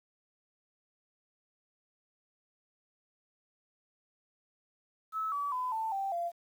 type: tone with pitch steps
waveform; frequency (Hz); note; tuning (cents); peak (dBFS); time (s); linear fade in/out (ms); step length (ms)
sine; 1300 / 1144.9 / 1008.2 / 887.9 / 782 / 688.7; E6 / D6 / B5 / A5 / G5 / F5; -24 / -44 / +35 / +15 / -4 / -24; -31; 5.12-6.32; 50; 200
effects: 10-bit

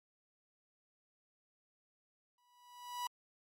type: tone with exponential growth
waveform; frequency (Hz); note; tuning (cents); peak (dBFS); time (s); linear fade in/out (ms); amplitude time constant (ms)
45% pulse; 979; B5; -15; -35; 2.38-3.07; 2; 150
effects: MP3 64 kbps

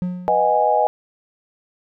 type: tone with exponential decay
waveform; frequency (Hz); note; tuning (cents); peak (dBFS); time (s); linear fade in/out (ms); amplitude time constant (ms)
triangle; 180; F#3; -47; -16; 0.02-0.67; 0; 140
type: chord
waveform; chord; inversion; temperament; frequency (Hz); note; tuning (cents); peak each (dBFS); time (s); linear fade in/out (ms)
sine; G# minor seventh; first; equal with one note detuned; 493.9 / 622.3 / 740 / 827.3; B4 / D#5 / F#5 / G#5; 0 / 0 / 0 / -7; -22 / -19 / -22 / -17; 0.28-0.87; 0
effects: none

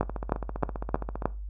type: two click trains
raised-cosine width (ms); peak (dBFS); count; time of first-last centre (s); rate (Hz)
1; -9 / -19; 5 / 19; 0.01-1.256 / 0.03-1.222; 3.21 / 15.1
effects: noise-tail reverb RT60 0.3 s tail -20 dB re dry + added 50 Hz sine -34 dBFS peak until 1.49 s

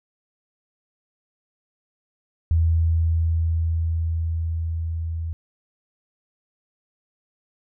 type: tone with level ramp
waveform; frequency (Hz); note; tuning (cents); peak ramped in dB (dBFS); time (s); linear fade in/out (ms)
sine; 82.1; E2; -6; -15 to -25; 2.51-5.33; 0
effects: none

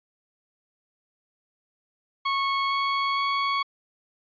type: tone with pitch steps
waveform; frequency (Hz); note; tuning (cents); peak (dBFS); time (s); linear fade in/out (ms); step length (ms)
sawtooth; 1100 / 1106.4 / 1112.8; C#6 / C#6 / C#6; -14 / -4 / +6; -19; 2.25-3.63; 10; 460
effects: resampled to 11025 Hz

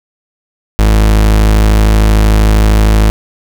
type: tone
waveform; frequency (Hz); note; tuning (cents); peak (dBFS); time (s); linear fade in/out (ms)
40% pulse; 53; G#1; +36; -4; 0.79-3.1; 0
effects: none

